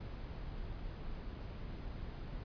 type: noise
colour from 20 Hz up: brown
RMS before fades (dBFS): -44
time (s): 0-2.44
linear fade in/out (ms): 10
effects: resampled to 11025 Hz